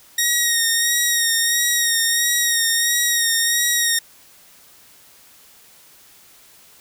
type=tone with vibrato; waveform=10% pulse; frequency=1873 Hz; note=A#6; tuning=8 cents sharp; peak=-7 dBFS; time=0.18-3.99 s; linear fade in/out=5 ms; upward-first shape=sine; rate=1.5 Hz; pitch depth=33 cents each way; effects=white hiss -49 dBFS RMS until 6.8 s